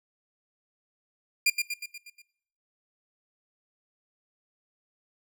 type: tone with echo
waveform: sawtooth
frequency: 2400 Hz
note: D7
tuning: 37 cents sharp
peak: -16 dBFS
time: 1.46-1.5 s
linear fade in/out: 5 ms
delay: 120 ms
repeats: 6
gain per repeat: -5 dB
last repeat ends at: 2.22 s
effects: noise-tail reverb RT60 0.7 s tail -21 dB re dry